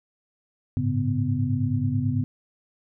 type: tone cluster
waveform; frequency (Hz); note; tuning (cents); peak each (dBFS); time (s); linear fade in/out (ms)
sine; 101.4 / 110.6 / 139.2 / 250.6; G#2 / A2 / C#3 / B3; -41 / +9 / +8 / +25; -27; 0.77-2.24; 0
effects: none